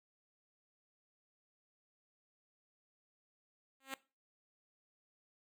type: tone with exponential growth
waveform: 5% pulse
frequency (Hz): 268.3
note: C4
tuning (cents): +44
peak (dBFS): -26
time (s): 3.8-3.94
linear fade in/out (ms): 1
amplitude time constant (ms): 29
effects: noise-tail reverb RT60 0.3 s tail -20 dB re dry